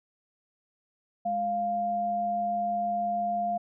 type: tone pair together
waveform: sine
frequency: 207.7 / 698.6 Hz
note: G#3 / F5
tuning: 0 / 0 cents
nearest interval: octave + major sixth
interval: 2100 cents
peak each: -37 / -26 dBFS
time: 1.25-3.58 s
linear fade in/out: 10 ms
effects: none